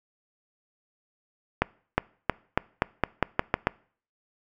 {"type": "accelerating click train", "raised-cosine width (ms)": 0.5, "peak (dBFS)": -5, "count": 10, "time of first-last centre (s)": [1.62, 3.671], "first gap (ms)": 360, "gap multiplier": 0.88, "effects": ["noise-tail reverb RT60 0.5 s tail -24 dB re dry"]}